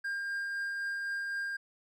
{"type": "tone with tremolo", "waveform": "triangle", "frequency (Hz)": 1604, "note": "G6", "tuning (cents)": 39, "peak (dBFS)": -30, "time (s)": [0.04, 1.57], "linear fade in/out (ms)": 10, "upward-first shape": "triangle", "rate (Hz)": 3.9, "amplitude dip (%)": 25, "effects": []}